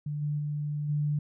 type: tone with level steps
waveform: sine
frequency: 147.9 Hz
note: D3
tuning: 13 cents sharp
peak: -30 / -27 / -29 / -25 dBFS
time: 0.06-1.19 s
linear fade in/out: 5 ms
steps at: 0.21 / 0.38 / 0.88 s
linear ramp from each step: 20 ms
effects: none